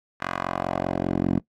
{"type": "tone with band-pass filter sweep", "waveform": "10% pulse", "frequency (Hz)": 45.1, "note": "F#1", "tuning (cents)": -44, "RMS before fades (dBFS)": -26, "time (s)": [0.2, 1.4], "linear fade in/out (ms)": 20, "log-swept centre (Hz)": [1500, 250], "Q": 1.5, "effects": ["noise-tail reverb RT60 0.1 s tail -19 dB re dry", "AAC 48 kbps"]}